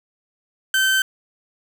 30% pulse tone, 1544 Hz, G6, 27 cents flat, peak -13 dBFS, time 0.74-1.02 s, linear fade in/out 2 ms, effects none

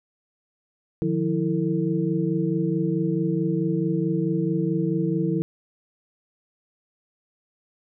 sine tone cluster, 152.1 / 176.7 / 327.1 / 451.7 Hz, D#3 / F3 / E4 / A4, -39 / +21 / -13 / +45 cents, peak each -27 / -25 / -25 / -30 dBFS, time 1.02-5.42 s, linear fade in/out 0 ms, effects none

